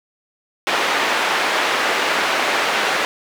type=band-pass noise; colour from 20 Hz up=white; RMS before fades=-19 dBFS; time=0.67-3.05 s; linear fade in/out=0 ms; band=390 to 2200 Hz; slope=12 dB/octave; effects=none